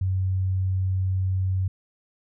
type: tone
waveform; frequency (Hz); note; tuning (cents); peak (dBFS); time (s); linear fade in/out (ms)
sine; 94; F#2; +28; -21; 0.01-1.68; 5
effects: none